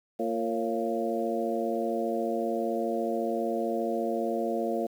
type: harmonic tone with a mistuned harmonic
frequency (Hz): 114.9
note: A#2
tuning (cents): -25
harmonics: 2 / 3 / 4 / 5 / 6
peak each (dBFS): -33 / -33 / -33 / -33 / -33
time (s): 0.19-4.87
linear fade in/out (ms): 10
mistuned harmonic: 5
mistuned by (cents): -65
effects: 9-bit